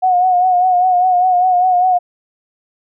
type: tone with vibrato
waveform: sine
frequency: 729 Hz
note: F#5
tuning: 26 cents flat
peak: -9 dBFS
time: 0.02-1.99 s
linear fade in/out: 20 ms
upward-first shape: sine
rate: 5 Hz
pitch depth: 44 cents each way
effects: none